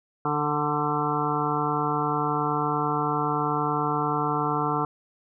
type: harmonic tone with a mistuned harmonic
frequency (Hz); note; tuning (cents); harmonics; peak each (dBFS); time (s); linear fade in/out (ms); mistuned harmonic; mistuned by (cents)
148.5; D3; +20; 1 / 2 / 3 / 5 / 6 / 7 / 8 / 9; -31 / -31 / -31 / -31 / -31 / -31 / -31 / -31; 0.25-4.85; 2; 8; -28
effects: none